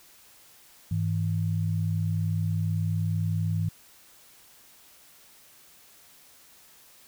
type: tone pair together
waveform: sine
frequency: 101.19 / 161.1 Hz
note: G#2 / E3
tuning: -45 / -39 cents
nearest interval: minor sixth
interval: 806 cents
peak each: -26 / -28 dBFS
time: 0.91-3.69 s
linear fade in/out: 5 ms
effects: white hiss -55 dBFS RMS until 7.07 s